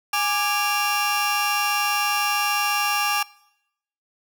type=tone cluster; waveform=30% pulse; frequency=827 / 1181 / 2769 Hz; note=G#5 / D6 / F7; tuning=-8 / +9 / -15 cents; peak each=-22 dBFS; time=0.13-3.23 s; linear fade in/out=5 ms; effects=noise-tail reverb RT60 0.8 s tail -22 dB re dry